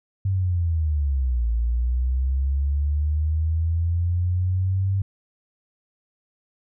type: linear two-way sweep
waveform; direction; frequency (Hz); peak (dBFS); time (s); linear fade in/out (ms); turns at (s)
sine; down then up; 98 to 56.4 to 98; -19; 0.25-5.02; 5; 1.49
effects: none